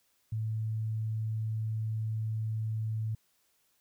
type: tone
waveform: sine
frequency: 110 Hz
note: A2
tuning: in tune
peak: -30 dBFS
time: 0.32-3.15 s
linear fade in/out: 5 ms
effects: white hiss -72 dBFS RMS until 3.8 s